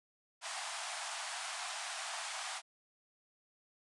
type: band-pass noise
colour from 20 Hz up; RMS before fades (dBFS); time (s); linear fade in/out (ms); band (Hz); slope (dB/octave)
pink; -42; 0.41-2.62; 50; 650 to 10000; 96
effects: none